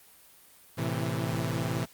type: chord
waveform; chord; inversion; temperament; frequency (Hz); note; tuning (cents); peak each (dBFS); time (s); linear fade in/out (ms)
sawtooth; A minor; none; equal with one note detuned; 111.73 / 130.81 / 164.81; A2 / C3 / E3; +27 / 0 / 0; -29; 0.77-1.86; 20
effects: white hiss -56 dBFS RMS until 1.93 s + Opus 32 kbps